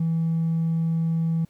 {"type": "tone with hard clipping", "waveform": "sine", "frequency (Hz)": 164.1, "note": "E3", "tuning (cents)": -8, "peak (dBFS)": -21, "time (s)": [0, 1.45], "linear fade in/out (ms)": 5, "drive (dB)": 1, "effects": ["pink hiss -64 dBFS RMS until 1.49 s"]}